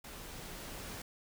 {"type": "noise with level ramp", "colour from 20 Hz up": "pink", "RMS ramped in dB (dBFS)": [-48, -44], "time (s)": [0.04, 1.02], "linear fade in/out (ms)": 5, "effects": []}